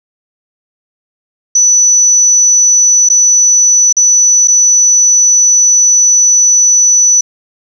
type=tone with dropouts; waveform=sine; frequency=5960 Hz; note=F#8; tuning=12 cents sharp; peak=-4 dBFS; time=1.55-7.21 s; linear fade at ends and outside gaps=5 ms; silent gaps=3.089-3.099 / 3.927-3.967 / 4.475-4.481 s; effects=7-bit